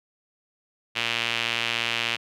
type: tone with band-pass filter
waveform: sawtooth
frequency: 116.54 Hz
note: A#2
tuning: in tune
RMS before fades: -27 dBFS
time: 0.95-2.17 s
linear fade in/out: 20 ms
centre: 2800 Hz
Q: 2.8
effects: none